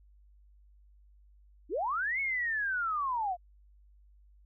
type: linear two-way sweep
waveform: sine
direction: up then down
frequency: 262.3 to 2217 to 679 Hz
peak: -29 dBFS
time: 1.69-3.37 s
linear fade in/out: 50 ms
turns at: 2.2 s
effects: added 50 Hz sine -57 dBFS peak until 4.45 s